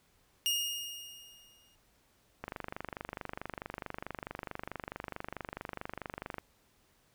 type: tone with exponential decay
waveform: sawtooth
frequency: 2847 Hz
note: F7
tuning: 33 cents sharp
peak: -24 dBFS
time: 0.46-1.75 s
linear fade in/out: 0 ms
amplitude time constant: 280 ms
type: click train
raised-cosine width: 0.5 ms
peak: -23 dBFS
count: 98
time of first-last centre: 2.44-6.383 s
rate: 24.6 Hz
effects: pink hiss -69 dBFS RMS until 7.14 s